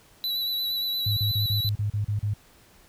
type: tone with vibrato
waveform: square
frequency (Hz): 3951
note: B7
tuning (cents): 0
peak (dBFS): -26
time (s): 0.24-1.69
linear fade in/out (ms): 0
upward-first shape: sine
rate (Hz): 8.6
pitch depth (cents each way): 25
type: tone bursts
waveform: sine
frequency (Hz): 103.83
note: G#2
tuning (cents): 0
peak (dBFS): -23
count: 9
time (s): 1.06-2.338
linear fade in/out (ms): 5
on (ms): 110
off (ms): 36
effects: pink hiss -56 dBFS RMS until 2.88 s